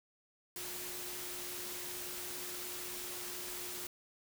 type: tone in noise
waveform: sine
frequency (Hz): 358.3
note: F4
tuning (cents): +44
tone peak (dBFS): -51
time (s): 0.56-3.87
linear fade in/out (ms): 2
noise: white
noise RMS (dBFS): -43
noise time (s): 0.56-3.87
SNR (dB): -11
effects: none